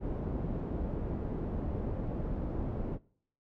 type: low-pass noise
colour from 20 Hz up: pink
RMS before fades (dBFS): -35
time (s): 0-2.99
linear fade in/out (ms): 50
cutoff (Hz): 460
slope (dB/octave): 12
effects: noise-tail reverb RT60 0.6 s tail -23 dB re dry